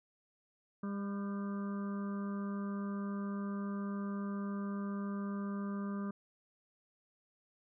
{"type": "harmonic tone with a mistuned harmonic", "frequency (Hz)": 200.4, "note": "G3", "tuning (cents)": 38, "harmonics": [1, 2, 3, 5, 6, 7, 8], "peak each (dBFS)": [-36, -48, -53, -54, -49, -61, -57], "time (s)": [0.83, 6.11], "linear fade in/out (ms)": 5, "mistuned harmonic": 8, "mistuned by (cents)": -54, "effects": []}